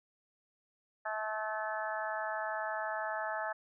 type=harmonic tone with a mistuned harmonic; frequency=216 Hz; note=A3; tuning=32 cents flat; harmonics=3 / 4 / 5 / 6 / 7 / 8; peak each=-39 / -39 / -46 / -42 / -44 / -41 dBFS; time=1.05-3.53 s; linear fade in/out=10 ms; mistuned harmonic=7; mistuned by=+16 cents; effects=none